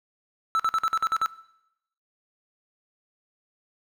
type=tone bursts; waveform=triangle; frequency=1318.5 Hz; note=E6; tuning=in tune; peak=-18 dBFS; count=8; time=0.55-1.26 s; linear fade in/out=0 ms; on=45 ms; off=50 ms; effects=noise-tail reverb RT60 0.8 s tail -18 dB re dry